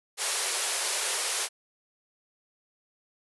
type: band-pass noise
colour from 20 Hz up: white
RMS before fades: -30 dBFS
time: 0.17-1.49 s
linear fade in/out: 50 ms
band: 360 to 11000 Hz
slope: 96 dB/octave
effects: none